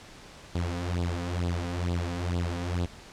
sawtooth tone with flanger, 87.31 Hz, F2, in tune, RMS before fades -30 dBFS, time 0.55-2.86 s, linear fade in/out 5 ms, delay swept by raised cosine 0.23 to 4.13 ms, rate 2.2 Hz, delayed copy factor +0.9, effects pink hiss -48 dBFS RMS until 3.12 s + low-pass 7000 Hz 12 dB/octave

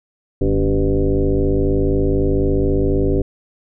sine tone with frequency modulation, 180.8 Hz, F#3, 40 cents flat, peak -13 dBFS, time 0.41-3.22 s, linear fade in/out 5 ms, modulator 104 Hz, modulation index 2.8, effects none

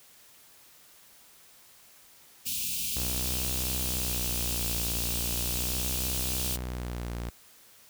white band-stop noise, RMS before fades -32 dBFS, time 2.45-6.57 s, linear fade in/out 20 ms, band 260 to 2400 Hz, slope 96 dB/octave
sawtooth tone with vibrato, 61 Hz, B1, 21 cents flat, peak -29 dBFS, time 2.96-7.3 s, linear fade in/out 5 ms, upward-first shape sine, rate 0.39 Hz, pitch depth 74 cents each way
effects white hiss -56 dBFS RMS until 7.89 s

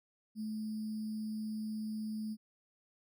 sine tone with sample-and-hold, 216.3 Hz, A3, 29 cents flat, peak -36 dBFS, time 0.35-2.37 s, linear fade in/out 50 ms, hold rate 4900 Hz, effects none

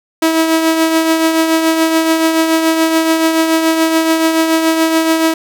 sawtooth tone with tremolo, 323.4 Hz, E4, 33 cents flat, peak -4 dBFS, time 0.22-5.34 s, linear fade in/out 5 ms, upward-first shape triangle, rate 7 Hz, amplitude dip 50%, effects none

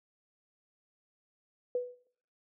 sine tone with exponential decay, 493.9 Hz, B4, in tune, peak -26 dBFS, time 1.75-2.07 s, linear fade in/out 2 ms, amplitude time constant 69 ms, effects noise-tail reverb RT60 0.6 s tail -19 dB re dry

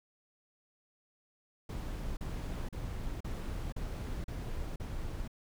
brown noise bursts, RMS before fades -38 dBFS, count 7, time 1.69-5.278 s, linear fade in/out 5 ms, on 480 ms, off 38 ms, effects none

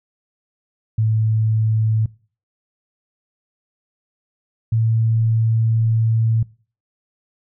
sine tone pair in turn, 110 / 112.7 Hz, A2 / A2, 0 / +42 cents, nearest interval unison, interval 42 cents, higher second, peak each -14 dBFS, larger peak neither, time 0.98-2.06 / 4.72-6.43 s, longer second, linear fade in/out 5 ms, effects noise-tail reverb RT60 0.4 s tail -22 dB re dry

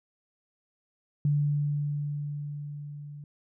sine tone with level ramp, 146 Hz, D3, 10 cents flat, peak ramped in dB -21 to -40 dBFS, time 1.25-3.24 s, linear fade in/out 2 ms, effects none

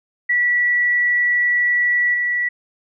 sine tone with level steps, 1948 Hz, B6, 24 cents flat, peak -14 / -17 dBFS, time 0.29-2.49 s, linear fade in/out 10 ms, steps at 2.14 s, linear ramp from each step 2 ms, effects none

